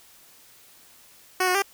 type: tone with pitch steps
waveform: 10% pulse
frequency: 370.1 / 364.1 / 395.7 Hz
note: F#4 / F#4 / G4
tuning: 0 / -28 / +16 cents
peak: -12 dBFS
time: 1.4-1.622 s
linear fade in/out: 5 ms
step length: 74 ms
effects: white hiss -53 dBFS RMS until 1.73 s